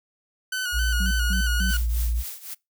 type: tone with vibrato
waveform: sawtooth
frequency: 1480 Hz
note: F#6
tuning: in tune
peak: -22 dBFS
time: 0.52-1.77 s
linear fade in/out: 5 ms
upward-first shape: square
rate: 3.7 Hz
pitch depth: 40 cents each way
type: tone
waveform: sine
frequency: 57.7 Hz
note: A#1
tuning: 17 cents flat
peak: -21 dBFS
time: 0.72-2.24 s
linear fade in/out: 50 ms
type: tone bursts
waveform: sine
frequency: 188.5 Hz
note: F#3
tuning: 32 cents sharp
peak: -28 dBFS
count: 3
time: 1-1.71 s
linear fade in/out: 5 ms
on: 110 ms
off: 190 ms
type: noise with tremolo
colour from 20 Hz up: blue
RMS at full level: -33 dBFS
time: 1.68-2.55 s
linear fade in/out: 20 ms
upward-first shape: triangle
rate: 3.8 Hz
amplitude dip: 85%
effects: noise-tail reverb RT60 0.2 s tail -24 dB re dry